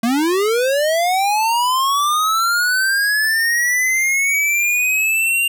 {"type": "linear sweep", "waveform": "square", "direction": "up", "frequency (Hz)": [221.7, 2794], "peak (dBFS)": -15, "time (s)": [0.03, 5.48], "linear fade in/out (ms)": 5, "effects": []}